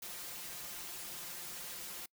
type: noise with comb filter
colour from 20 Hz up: white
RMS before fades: -45 dBFS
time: 0.02-2.06 s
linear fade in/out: 5 ms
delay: 5.7 ms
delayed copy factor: +0.8
effects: noise-tail reverb RT60 0.1 s tail -26 dB re dry